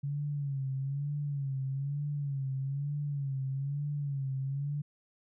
sine tone with vibrato, 139.8 Hz, C#3, 15 cents sharp, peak -31 dBFS, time 0.03-4.82 s, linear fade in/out 10 ms, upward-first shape sine, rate 1.1 Hz, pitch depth 79 cents each way, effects none

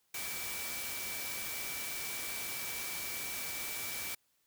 sine tone in noise, 2312 Hz, D7, 28 cents flat, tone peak -44 dBFS, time 0.14-4.15 s, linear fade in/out 5 ms, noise white, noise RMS -40 dBFS, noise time 0.14-4.15 s, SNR -7 dB, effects white hiss -75 dBFS RMS until 4.46 s

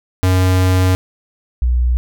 square / sine tone pair in turn, 92.5 / 61.06 Hz, F#2 / B1, 0 / -19 cents, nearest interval perfect fifth, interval 719 cents, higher first, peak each -11 dBFS, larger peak neither, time 0.23-0.95 / 1.62-1.97 s, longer first, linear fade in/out 0 ms, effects none

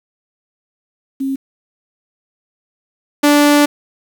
sine / sawtooth tone pair in turn, 270 / 291.9 Hz, C#4 / D4, -45 / -10 cents, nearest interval minor second, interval 135 cents, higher second, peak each -16 / -4 dBFS, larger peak second, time 1.2-1.36 / 3.23-3.66 s, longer second, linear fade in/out 10 ms, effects 7-bit

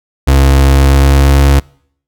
35% pulse tone with pitch glide, 68 to 69.43 Hz, C#2 to C#2, -33 to +3 cents, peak -3 dBFS, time 0.27-1.6 s, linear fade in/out 10 ms, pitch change +36 cents, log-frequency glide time 0.58-1.46 s, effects noise-tail reverb RT60 0.6 s tail -25 dB re dry

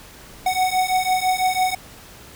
square beating tone pair, 740 / 746 Hz, F#5 / F#5, 0 / +14 cents, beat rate 6 Hz, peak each -22 / -21 dBFS, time 0.46-1.75 s, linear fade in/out 5 ms, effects pink hiss -43 dBFS RMS until 2.35 s

